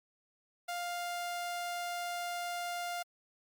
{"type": "tone", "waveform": "sawtooth", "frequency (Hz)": 701, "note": "F5", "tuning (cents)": 6, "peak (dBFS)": -32, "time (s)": [0.68, 3.03], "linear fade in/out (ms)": 10, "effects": ["Opus 48 kbps"]}